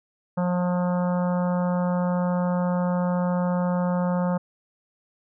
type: harmonic tone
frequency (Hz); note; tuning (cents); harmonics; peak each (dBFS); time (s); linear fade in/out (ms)
178.6; F3; +39; 1 / 3 / 4 / 5 / 6 / 7 / 8 / 9; -22 / -28 / -37 / -33 / -39 / -38 / -44 / -47; 0.37-4.38; 10
effects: none